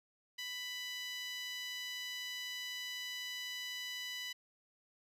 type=tone with high-pass filter; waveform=10% pulse; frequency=992 Hz; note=B5; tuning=7 cents sharp; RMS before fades=-43 dBFS; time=0.38-4.33 s; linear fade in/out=10 ms; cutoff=2300 Hz; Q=2.5; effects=resampled to 32000 Hz